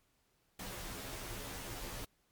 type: noise with comb filter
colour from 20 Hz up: pink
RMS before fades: -44 dBFS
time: 0.59-2.05 s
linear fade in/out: 5 ms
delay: 13 ms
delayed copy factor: -0.85
effects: pink hiss -75 dBFS RMS until 2.31 s + MP3 96 kbps